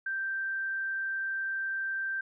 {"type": "tone", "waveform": "sine", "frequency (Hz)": 1568, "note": "G6", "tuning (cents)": 0, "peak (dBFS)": -30, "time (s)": [0.06, 2.21], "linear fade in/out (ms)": 5, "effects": []}